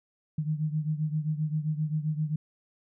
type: beating tone pair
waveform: sine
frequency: 152 / 159.6 Hz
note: D#3 / D#3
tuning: -40 / +44 cents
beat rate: 7.6 Hz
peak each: -28 / -32 dBFS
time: 0.38-2.36 s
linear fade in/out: 5 ms
effects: none